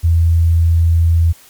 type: tone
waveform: sine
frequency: 83.3 Hz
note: E2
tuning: 19 cents sharp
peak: -8 dBFS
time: 0.03-1.33 s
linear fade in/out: 20 ms
effects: white hiss -44 dBFS RMS until 1.49 s + MP3 96 kbps